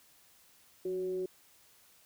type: tone with frequency modulation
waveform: sine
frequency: 370 Hz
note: F#4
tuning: in tune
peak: -32 dBFS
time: 0.85-1.26 s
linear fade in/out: 5 ms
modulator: 191 Hz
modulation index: 0.3
effects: white hiss -63 dBFS RMS until 2.05 s